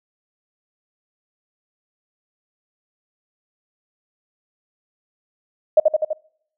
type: tone with echo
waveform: sine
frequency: 620 Hz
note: D#5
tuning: 6 cents flat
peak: -7 dBFS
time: 5.77-5.8 s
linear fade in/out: 5 ms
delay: 83 ms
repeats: 4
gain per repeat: -3 dB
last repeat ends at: 6.132 s
effects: noise-tail reverb RT60 0.7 s tail -25 dB re dry